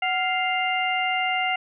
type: harmonic tone with a mistuned harmonic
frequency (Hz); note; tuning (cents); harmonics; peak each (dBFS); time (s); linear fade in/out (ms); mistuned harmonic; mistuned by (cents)
698.5; F5; 0; 1 / 2 / 3 / 4; -25 / -32 / -26 / -28; 0.02-1.56; 5; 1; +110
effects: none